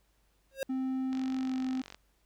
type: tone with exponential growth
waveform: square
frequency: 539 Hz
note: C#5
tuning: 49 cents flat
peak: -28 dBFS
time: 0.51-0.63 s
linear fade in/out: 1 ms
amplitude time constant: 24 ms
type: tone with pitch glide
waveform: triangle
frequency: 261.6 to 259.2 Hz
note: C4 to C4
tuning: 0 to -16 cents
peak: -28 dBFS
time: 0.69-1.82 s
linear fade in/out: 10 ms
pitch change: -16 cents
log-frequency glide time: 1.38-1.55 s
type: click train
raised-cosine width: 0.2 ms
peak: -28 dBFS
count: 39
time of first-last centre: 1.13-1.945 s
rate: 46.6 Hz
effects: added 50 Hz sine -70 dBFS peak until 2.25 s + pink hiss -73 dBFS RMS until 2.25 s